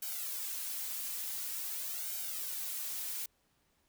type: noise with flanger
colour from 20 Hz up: blue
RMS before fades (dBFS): -39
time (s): 0.02-3.26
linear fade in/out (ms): 5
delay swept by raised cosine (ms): 1.3 to 4.2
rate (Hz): 0.47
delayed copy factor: +1
effects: pink hiss -74 dBFS RMS until 3.88 s